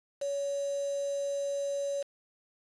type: tone with quantisation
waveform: sine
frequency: 563 Hz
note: C#5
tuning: 27 cents sharp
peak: -30 dBFS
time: 0.21-2.03 s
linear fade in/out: 10 ms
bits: 7
effects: resampled to 24000 Hz